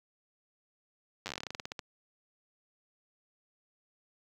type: slowing click train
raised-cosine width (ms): 0.2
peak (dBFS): -20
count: 18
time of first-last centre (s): 1.26-1.792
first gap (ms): 9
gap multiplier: 1.14
effects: high-pass 80 Hz 12 dB/octave + 10-bit